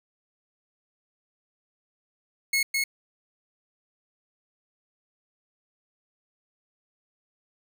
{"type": "tone with echo", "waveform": "sawtooth", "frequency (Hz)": 2178, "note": "C#7", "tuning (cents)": -31, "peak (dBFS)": -18, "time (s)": [2.53, 2.63], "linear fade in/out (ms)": 5, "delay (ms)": 210, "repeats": 1, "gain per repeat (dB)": -2, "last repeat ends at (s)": 2.84, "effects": []}